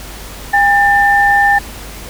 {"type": "tone pair together", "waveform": "sine", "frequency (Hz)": [808, 1785.8], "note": ["G#5", "A6"], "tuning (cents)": [-48, 25], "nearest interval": "octave + major second", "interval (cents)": 1373, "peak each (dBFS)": -10, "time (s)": [0.53, 1.59], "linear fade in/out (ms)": 10, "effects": ["added 50 Hz sine -31 dBFS peak until 2.09 s", "pink hiss -31 dBFS RMS until 2.09 s"]}